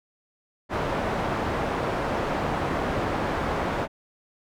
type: low-pass noise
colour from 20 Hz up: white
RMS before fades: -27 dBFS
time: 0.69-3.88 s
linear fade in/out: 50 ms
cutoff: 940 Hz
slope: 12 dB/octave
effects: none